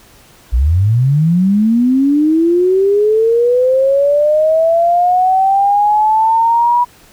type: linear sweep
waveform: sine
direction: up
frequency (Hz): 54.1 to 975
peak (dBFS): -8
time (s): 0.52-6.85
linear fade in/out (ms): 20
effects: pink hiss -44 dBFS RMS until 7.12 s